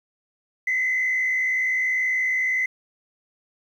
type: tone with frequency modulation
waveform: sine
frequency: 2034 Hz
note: C7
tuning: 50 cents flat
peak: -19 dBFS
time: 0.67-2.66 s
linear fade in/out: 5 ms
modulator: 61 Hz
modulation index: 0.88
effects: tanh soft clip ceiling -16 dBFS + 9-bit